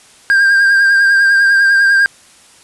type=tone with vibrato; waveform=triangle; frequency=1598 Hz; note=G6; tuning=33 cents sharp; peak=-5 dBFS; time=0.3-2.06 s; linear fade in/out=0 ms; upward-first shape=triangle; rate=10 Hz; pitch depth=38 cents each way; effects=white hiss -44 dBFS RMS until 2.63 s + resampled to 24000 Hz